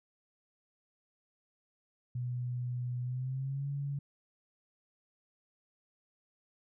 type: tone with pitch glide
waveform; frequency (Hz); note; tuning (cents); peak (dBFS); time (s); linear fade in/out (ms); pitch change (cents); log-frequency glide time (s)
sine; 123.47 to 141.01; B2 to C#3; 0 to +30; -33; 2.15-3.99; 5; +230; 3.02-3.68
effects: none